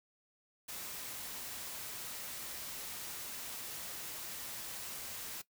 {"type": "noise", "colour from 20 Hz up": "white", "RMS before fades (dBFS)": -44, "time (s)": [0.68, 5.42], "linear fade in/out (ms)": 10, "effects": ["noise-tail reverb RT60 0.1 s tail -18 dB re dry"]}